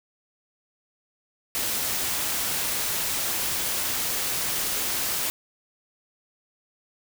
white noise, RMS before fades -27 dBFS, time 1.55-5.3 s, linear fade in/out 0 ms, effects none

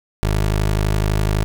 20% pulse tone, 51.91 Hz, G#1, in tune, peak -11 dBFS, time 0.23-1.44 s, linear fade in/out 0 ms, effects none

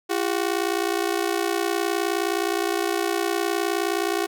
sawtooth ring-modulated tone, 370 Hz, F#4, in tune, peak -15 dBFS, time 0.09-4.27 s, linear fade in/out 20 ms, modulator 29.7 Hz, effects none

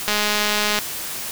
click train, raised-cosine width 0.2 ms, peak -3 dBFS, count 149, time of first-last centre 0.08-0.788 s, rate 209 Hz, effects white hiss -29 dBFS RMS until 1.31 s

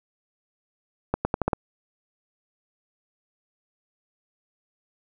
accelerating click train, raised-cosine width 1 ms, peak -8 dBFS, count 6, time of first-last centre 1.14-1.532 s, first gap 110 ms, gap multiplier 0.83, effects none

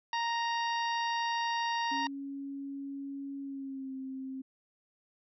harmonic tone, 932.3 Hz, A#5, in tune, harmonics 1 / 2 / 3 / 4 / 5 / 6, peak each -31 / -37 / -41 / -43 / -45 / -47 dBFS, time 0.13-2.07 s, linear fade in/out 2 ms
sine tone with pitch glide, 277.2 to 264.5 Hz, C#4 to C4, 0 to +19 cents, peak -37 dBFS, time 1.91-4.42 s, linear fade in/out 10 ms, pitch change -81 cents, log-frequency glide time 3.41-3.94 s
effects none

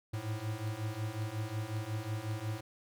square beating tone pair, 105.4 / 110.9 Hz, G#2 / A2, +26 / +14 cents, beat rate 5.5 Hz, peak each -40 / -38 dBFS, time 0.13-2.61 s, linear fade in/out 10 ms, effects none

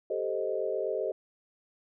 sine chord, A half-diminished seventh, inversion third, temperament equal, 392 / 440 / 523.3 / 622.3 Hz, G4 / A4 / C5 / Eb5, 0 / 0 / 0 / 0 cents, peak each -34 dBFS, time 0.1-1.12 s, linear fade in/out 5 ms, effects none

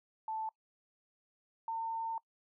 sine tone pair in turn, 880 / 905.3 Hz, A5 / A5, 0 / +49 cents, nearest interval unison, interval 49 cents, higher second, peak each -35 / -34 dBFS, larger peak second, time 0.28-0.49 / 1.68-2.18 s, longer second, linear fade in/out 2 ms, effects noise-tail reverb RT60 0.1 s tail -23 dB re dry

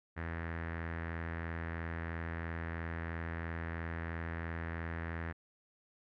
sawtooth tone with low-pass filter, 83 Hz, E2, 12 cents sharp, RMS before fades -40 dBFS, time 0.16-5.33 s, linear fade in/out 20 ms, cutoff 1800 Hz, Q 4.5, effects none

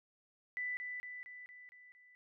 sine tone with echo, 1988 Hz, B6, 11 cents sharp, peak -36 dBFS, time 0.57-0.77 s, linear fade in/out 0 ms, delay 230 ms, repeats 6, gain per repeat -4 dB, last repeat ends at 2.15 s, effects none

